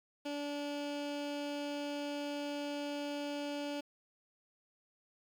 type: tone with notch filter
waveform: 15% pulse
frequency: 289.3 Hz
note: D4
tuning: 26 cents flat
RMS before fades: -39 dBFS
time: 0.25-3.81 s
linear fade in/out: 10 ms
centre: 1100 Hz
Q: 1.3
effects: low-pass 5000 Hz 12 dB/octave + 10-bit